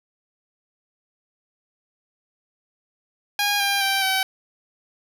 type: tone with pitch steps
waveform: 10% pulse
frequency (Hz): 817 / 799.3 / 781.9 / 764.9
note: G#5 / G5 / G5 / G5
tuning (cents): -29 / +33 / -5 / -43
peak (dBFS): -11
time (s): 3.39-4.23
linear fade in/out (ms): 2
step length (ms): 210
effects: none